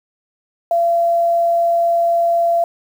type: tone with quantisation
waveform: sine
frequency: 681 Hz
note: F5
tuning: 44 cents flat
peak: -12 dBFS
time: 0.71-2.64 s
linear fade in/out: 2 ms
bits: 7
effects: none